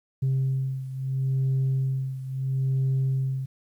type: beating tone pair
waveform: sine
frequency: 132.8 / 133.55 Hz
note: C3 / C3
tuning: +26 / +36 cents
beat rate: 0.75 Hz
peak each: -23 / -27 dBFS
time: 0.22-3.46 s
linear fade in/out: 10 ms
effects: tanh soft clip ceiling -19 dBFS + 10-bit